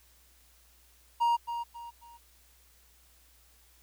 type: tone with echo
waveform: triangle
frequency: 941 Hz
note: A#5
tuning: 16 cents sharp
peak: -21 dBFS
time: 1.2-1.37 s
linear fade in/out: 20 ms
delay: 270 ms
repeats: 3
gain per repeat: -9 dB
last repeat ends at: 2.18 s
effects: added 60 Hz sine -63 dBFS peak until 3.82 s + white hiss -63 dBFS RMS until 3.82 s